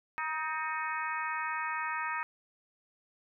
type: harmonic tone with a mistuned harmonic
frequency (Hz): 314.9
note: D#4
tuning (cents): +21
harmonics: 3 / 4 / 5 / 6 / 7 / 8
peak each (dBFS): -37 / -37 / -41 / -38 / -43 / -43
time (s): 0.18-2.23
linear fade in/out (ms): 0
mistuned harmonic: 6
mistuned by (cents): -47
effects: none